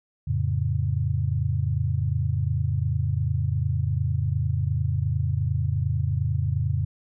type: chord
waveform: sine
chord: F augmented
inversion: none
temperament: equal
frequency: 87.31 / 110 / 138.59 Hz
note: F2 / A2 / C#3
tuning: 0 / 0 / 0 cents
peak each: -26 dBFS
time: 0.27-6.85 s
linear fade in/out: 10 ms
effects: none